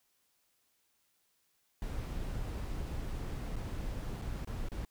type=noise with dropouts; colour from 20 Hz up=brown; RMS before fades=-38 dBFS; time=1.82-4.85 s; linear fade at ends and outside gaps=1 ms; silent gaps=3.558-3.564 / 4.216-4.22 / 4.448-4.473 / 4.687-4.718 s; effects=white hiss -75 dBFS RMS until 4.9 s